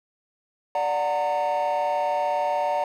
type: chord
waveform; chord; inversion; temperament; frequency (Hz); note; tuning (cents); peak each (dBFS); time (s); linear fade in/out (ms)
triangle; D augmented; none; just; 587.3 / 734.2 / 917.7; D5 / F#5 / A#5; 0 / -14 / -27; -23; 0.75-2.84; 2
effects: tanh soft clip ceiling -16 dBFS